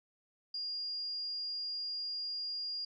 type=tone; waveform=sine; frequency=4828 Hz; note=D8; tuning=47 cents sharp; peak=-36 dBFS; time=0.54-2.85 s; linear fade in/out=5 ms; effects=none